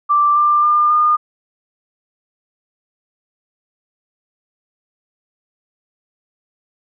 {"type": "tone with pitch steps", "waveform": "sine", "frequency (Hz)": [1174.7, 1188.3, 1202.2, 1216.1], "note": ["D6", "D6", "D6", "D#6"], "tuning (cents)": [0, 20, 40, -40], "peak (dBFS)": -10, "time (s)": [0.09, 1.17], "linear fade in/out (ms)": 20, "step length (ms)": 270, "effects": []}